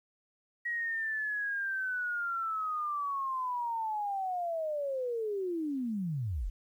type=linear sweep; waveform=sine; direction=down; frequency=1911 to 33.06 Hz; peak=-31 dBFS; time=0.65-6.5 s; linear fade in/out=10 ms; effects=11-bit